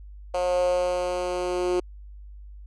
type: tone with high-pass filter sweep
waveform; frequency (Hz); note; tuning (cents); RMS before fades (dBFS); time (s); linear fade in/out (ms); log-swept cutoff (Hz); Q
10% pulse; 179.6; F3; +49; -25; 0.34-1.8; 5; 590 to 370; 7.4
effects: added 50 Hz sine -40 dBFS peak until 2.66 s + resampled to 22050 Hz